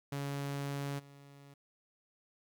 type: tone with level steps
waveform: sawtooth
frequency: 140.8 Hz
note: C#3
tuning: 27 cents sharp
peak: -32 / -50 dBFS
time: 0.12-1.54 s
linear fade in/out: 5 ms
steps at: 0.98 s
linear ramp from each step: 20 ms
effects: 12-bit